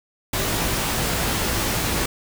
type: noise with comb filter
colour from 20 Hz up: pink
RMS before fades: -23 dBFS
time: 0.33-2.06 s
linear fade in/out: 5 ms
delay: 18 ms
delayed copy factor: +0.55
effects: none